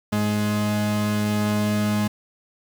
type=tone pair together; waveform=45% pulse; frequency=104.7 / 209.8 Hz; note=G#2 / G#3; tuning=+15 / +18 cents; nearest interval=octave; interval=1203 cents; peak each=-26 / -21 dBFS; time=0.12-2.08 s; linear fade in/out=10 ms; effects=8-bit